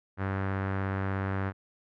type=tone with low-pass filter; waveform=sawtooth; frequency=96.7 Hz; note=G2; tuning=23 cents flat; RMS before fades=-31 dBFS; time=0.17-1.53 s; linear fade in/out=50 ms; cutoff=1600 Hz; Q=2.3; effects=none